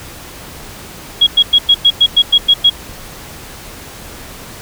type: tone bursts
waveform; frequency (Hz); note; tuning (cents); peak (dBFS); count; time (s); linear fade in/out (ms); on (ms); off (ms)
sine; 3311; G#7; -6; -4; 10; 1.21-2.7; 10; 59; 100
effects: pink hiss -32 dBFS RMS until 4.61 s